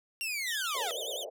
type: linear sweep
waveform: sawtooth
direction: down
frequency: 2794 to 622.3 Hz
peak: -29 dBFS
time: 0.21-0.91 s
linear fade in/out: 0 ms
type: tone with vibrato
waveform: sawtooth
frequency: 3322 Hz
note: G#7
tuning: in tune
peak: -33 dBFS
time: 0.46-1.25 s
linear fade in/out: 20 ms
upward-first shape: sine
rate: 9.9 Hz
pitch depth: 190 cents each way
type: band-pass noise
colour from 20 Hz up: white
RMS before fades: -41 dBFS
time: 0.74-1.3 s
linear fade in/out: 10 ms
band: 430 to 620 Hz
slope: 48 dB/octave
effects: none